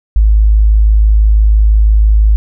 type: tone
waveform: sine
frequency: 53 Hz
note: G#1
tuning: 36 cents sharp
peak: -4 dBFS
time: 0.16-2.36 s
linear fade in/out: 0 ms
effects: none